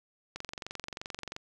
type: click train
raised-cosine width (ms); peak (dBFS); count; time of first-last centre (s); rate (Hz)
0.2; -21; 24; 0.36-1.364; 22.9
effects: none